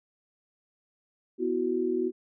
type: chord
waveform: sine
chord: B suspended fourth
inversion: none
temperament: equal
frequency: 246.9 / 329.6 / 370 Hz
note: B3 / E4 / F#4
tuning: 0 / 0 / 0 cents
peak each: -32 / -31 / -27 dBFS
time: 1.38-2.12 s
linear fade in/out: 50 ms
effects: none